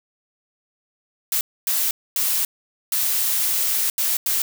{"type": "noise bursts at uneven times", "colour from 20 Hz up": "blue", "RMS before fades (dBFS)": -21, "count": 6, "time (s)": [[1.32, 1.41], [1.67, 1.91], [2.16, 2.45], [2.92, 3.9], [3.98, 4.17], [4.26, 4.42]], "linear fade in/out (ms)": 2, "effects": []}